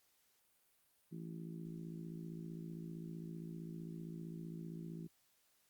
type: harmonic tone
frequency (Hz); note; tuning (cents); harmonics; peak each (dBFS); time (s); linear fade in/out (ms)
55.4; A1; +13; 3 / 4 / 5 / 6 / 7; -46 / -53 / -57 / -54 / -60; 1.11-5.08; 20
effects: white hiss -75 dBFS RMS until 5.69 s + Opus 48 kbps